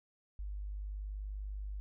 sine tone, 50.3 Hz, G1, 45 cents sharp, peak -38 dBFS, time 0.39-1.8 s, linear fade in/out 0 ms, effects none

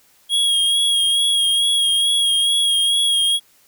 square tone with vibrato, 3288 Hz, G#7, 18 cents flat, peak -15 dBFS, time 0.29-3.4 s, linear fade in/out 50 ms, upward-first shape sine, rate 2.3 Hz, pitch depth 29 cents each way, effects white hiss -55 dBFS RMS until 3.67 s

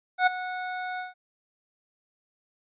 25% pulse tone with ADSR envelope, 734 Hz, F#5, 14 cents flat, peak -12 dBFS, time 0.18-1.14 s, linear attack 87 ms, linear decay 14 ms, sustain -15 dB, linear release 150 ms, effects resampled to 8000 Hz

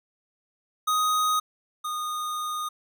square tone pair in turn, 1250 / 1230.7 Hz, D#6 / D#6, +8 / -19 cents, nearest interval unison, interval 27 cents, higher first, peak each -22 / -29 dBFS, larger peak first, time 0.87-1.4 / 1.84-2.69 s, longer second, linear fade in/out 10 ms, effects none

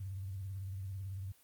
sine tone with vibrato, 96.1 Hz, G2, 34 cents flat, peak -39 dBFS, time 0-1.32 s, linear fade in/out 5 ms, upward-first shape sine, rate 18 Hz, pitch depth 91 cents each way, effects white hiss -66 dBFS RMS until 1.43 s + Opus 32 kbps

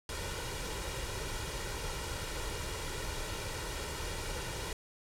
pink noise with comb filter, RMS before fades -38 dBFS, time 0.09-4.73 s, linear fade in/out 2 ms, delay 2.1 ms, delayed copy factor +0.6, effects low-pass 10000 Hz 12 dB/octave

